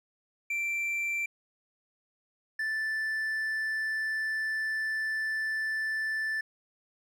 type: tone pair in turn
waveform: triangle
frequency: 2349 / 1759.8 Hz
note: D7 / A6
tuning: 0 / 0 cents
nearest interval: perfect fourth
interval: 500 cents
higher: first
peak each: -27 dBFS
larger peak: neither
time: 0.5-1.26 / 2.59-6.41 s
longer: second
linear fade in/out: 5 ms
effects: none